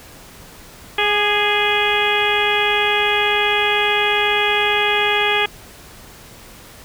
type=harmonic tone with a mistuned harmonic; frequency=415.3 Hz; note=G#4; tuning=in tune; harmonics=1 / 2 / 3 / 4 / 5 / 6 / 7 / 8; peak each=-22 / -22 / -26 / -23 / -23 / -21 / -26 / -23 dBFS; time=0.98-5.46 s; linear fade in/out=5 ms; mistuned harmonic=3; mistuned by=-32 cents; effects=pink hiss -41 dBFS RMS until 6.84 s